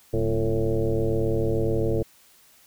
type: tone with frequency modulation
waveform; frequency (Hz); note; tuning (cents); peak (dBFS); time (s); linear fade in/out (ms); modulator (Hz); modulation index
sine; 233.1; A#3; 0; -20; 0.13-2.03; 10; 107; 2.8
effects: white hiss -56 dBFS RMS until 2.66 s